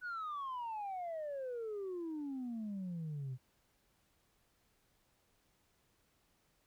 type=exponential sweep; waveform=sine; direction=down; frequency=1500 to 124.4 Hz; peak=-37 dBFS; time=0.01-3.38 s; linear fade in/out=50 ms; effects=tanh soft clip ceiling -37 dBFS + pink hiss -75 dBFS RMS until 6.66 s